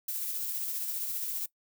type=noise with tremolo; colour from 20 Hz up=violet; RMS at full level=-33 dBFS; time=0.08-1.46 s; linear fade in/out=5 ms; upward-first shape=sine; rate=15 Hz; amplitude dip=30%; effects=noise-tail reverb RT60 0.1 s tail -20 dB re dry